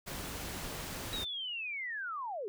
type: noise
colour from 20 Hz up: pink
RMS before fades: -41 dBFS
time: 0.06-1.25 s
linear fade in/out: 20 ms
type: linear sweep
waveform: sine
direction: down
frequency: 3877 to 370 Hz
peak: -36 dBFS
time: 1.13-2.48 s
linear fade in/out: 0 ms
effects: none